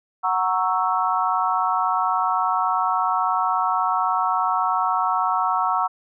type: chord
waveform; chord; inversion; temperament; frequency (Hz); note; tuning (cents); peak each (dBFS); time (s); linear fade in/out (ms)
sine; F# dominant seventh; none; equal; 740 / 932.3 / 1108.7 / 1318.5; F#5 / A#5 / C#6 / E6; 0 / 0 / 0 / 0; -24 / -24 / -24 / -24; 0.23-5.88; 20
effects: none